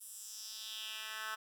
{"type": "tone with high-pass filter sweep", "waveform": "10% pulse", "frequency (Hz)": 218, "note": "A3", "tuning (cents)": -16, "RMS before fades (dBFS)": -45, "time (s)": [0, 1.36], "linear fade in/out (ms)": 20, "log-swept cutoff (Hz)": [10000, 1400], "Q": 2.5, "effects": []}